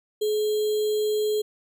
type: tone with sample-and-hold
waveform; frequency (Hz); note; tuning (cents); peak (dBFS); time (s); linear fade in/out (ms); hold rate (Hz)
sine; 425.3; G#4; +41; -21; 0.21-1.42; 10; 3675
effects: none